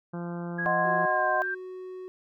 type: harmonic tone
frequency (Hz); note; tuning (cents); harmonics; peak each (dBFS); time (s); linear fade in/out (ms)
172.8; F3; -18; 1 / 2 / 3 / 4 / 5 / 6 / 7 / 8 / 9; -33 / -39 / -43 / -45 / -47 / -49 / -50 / -51 / -52; 0.13-1.06; 10
type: tone with pitch glide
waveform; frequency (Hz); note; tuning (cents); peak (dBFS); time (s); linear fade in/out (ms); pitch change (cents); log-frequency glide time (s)
sine; 1653 to 1578.4; G#6 to G6; -9 to +11; -28; 0.58-1.55; 10; -80; 1.02-1.31
type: chord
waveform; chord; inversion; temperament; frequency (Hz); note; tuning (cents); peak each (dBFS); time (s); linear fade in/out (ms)
sine; C diminished; first; equal; 622.3 / 740 / 1046.5; Eb5 / Gb5 / C6; 0 / 0 / 0; -28; 0.66-1.42; 0
type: tone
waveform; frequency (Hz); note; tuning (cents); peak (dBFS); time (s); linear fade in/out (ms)
triangle; 370; F#4; 0; -35; 0.85-2.08; 0
effects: none